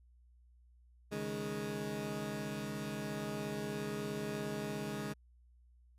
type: chord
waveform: 20% pulse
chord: C# suspended second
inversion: none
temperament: equal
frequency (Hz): 138.59 / 155.56 / 207.7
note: C#3 / D#3 / G#3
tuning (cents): 0 / 0 / 0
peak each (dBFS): -39 / -40 / -35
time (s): 1.11-5.14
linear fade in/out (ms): 20
effects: added 60 Hz sine -61 dBFS peak until 5.98 s + resampled to 32000 Hz